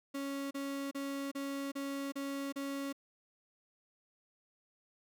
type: tone bursts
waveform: 35% pulse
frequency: 277.2 Hz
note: C#4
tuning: in tune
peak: -35 dBFS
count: 7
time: 0.14-2.928 s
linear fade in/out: 10 ms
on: 370 ms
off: 33 ms
effects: none